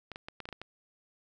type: clicks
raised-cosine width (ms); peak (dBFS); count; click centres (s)
0.3; -25; 8; 0.117 / 0.159 / 0.285 / 0.403 / 0.455 / 0.489 / 0.527 / 0.616
effects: none